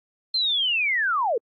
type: linear sweep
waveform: sine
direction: down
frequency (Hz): 4202 to 415.3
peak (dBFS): -20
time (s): 0.34-1.38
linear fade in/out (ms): 5
effects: AAC 48 kbps